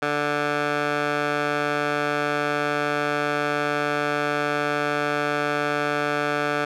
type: tone with band-pass filter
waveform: 15% pulse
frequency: 146.83 Hz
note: D3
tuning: in tune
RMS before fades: -24 dBFS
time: 0.02-6.65 s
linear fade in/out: 5 ms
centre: 1300 Hz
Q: 1
effects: none